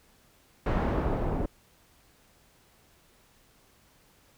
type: noise with low-pass filter sweep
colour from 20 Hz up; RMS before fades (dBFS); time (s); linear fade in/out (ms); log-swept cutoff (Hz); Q
pink; -28; 0.66-1.46; 5; 1300 to 560; 0.74
effects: pink hiss -62 dBFS RMS until 4.37 s